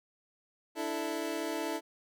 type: chord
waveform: 25% pulse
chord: D suspended second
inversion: none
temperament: equal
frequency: 293.7 / 329.6 / 440 Hz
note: D4 / E4 / A4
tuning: 0 / 0 / 0 cents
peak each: -35 / -32 / -35 dBFS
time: 0.75-1.81 s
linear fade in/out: 50 ms
effects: none